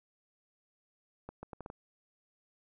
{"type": "accelerating click train", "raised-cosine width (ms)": 1, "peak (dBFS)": -29, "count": 6, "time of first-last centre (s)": [1.29, 1.701], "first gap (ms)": 140, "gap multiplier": 0.73, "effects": []}